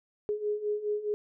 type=beating tone pair; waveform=sine; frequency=415.3 / 420.1 Hz; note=G#4 / G#4; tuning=0 / +20 cents; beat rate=4.8 Hz; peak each=-34 / -30 dBFS; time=0.29-1.14 s; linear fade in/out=0 ms; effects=none